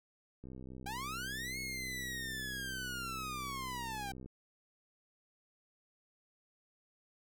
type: click train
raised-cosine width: 3 ms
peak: -36 dBFS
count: 247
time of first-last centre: 0.44-4.26 s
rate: 64.4 Hz
type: linear two-way sweep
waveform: sawtooth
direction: up then down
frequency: 774 to 2193 to 774 Hz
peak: -36 dBFS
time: 0.86-4.12 s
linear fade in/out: 5 ms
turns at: 1.59 s
effects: none